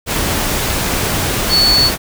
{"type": "tone in noise", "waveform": "sine", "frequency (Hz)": 4435, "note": "C#8", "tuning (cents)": 0, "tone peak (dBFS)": -9, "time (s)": [1.49, 1.91], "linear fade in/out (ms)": 50, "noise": "pink", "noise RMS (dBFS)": -17, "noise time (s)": [0.06, 1.98], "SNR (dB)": 5, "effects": []}